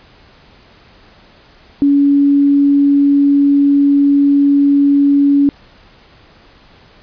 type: tone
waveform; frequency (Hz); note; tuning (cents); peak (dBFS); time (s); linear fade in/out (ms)
sine; 282.7; C#4; +34; -7; 1.82-5.49; 0
effects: pink hiss -45 dBFS RMS until 7.02 s + resampled to 11025 Hz